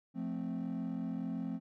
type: chord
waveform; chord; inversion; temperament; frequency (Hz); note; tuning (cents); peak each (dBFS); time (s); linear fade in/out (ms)
triangle; F major; none; equal; 174.61 / 220 / 261.6; F3 / A3 / C4; 0 / 0 / 0; -37 / -37 / -36; 0.14-1.6; 50
effects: tanh soft clip ceiling -29 dBFS